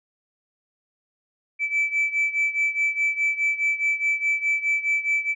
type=beating tone pair; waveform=sine; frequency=2313 / 2317.8 Hz; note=D7 / D7; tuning=-27 / -23 cents; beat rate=4.8 Hz; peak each=-21 / -24 dBFS; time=1.59-5.35 s; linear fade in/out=50 ms; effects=tanh soft clip ceiling -16 dBFS